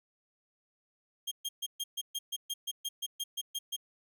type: tone bursts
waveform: sawtooth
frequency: 3222 Hz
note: G7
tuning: 47 cents sharp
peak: -30 dBFS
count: 15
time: 1.27-3.765 s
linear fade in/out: 10 ms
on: 45 ms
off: 130 ms
effects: none